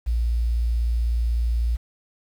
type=tone with quantisation; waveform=sine; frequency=58.1 Hz; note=A#1; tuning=5 cents flat; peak=-19 dBFS; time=0.06-1.77 s; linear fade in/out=20 ms; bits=8; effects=none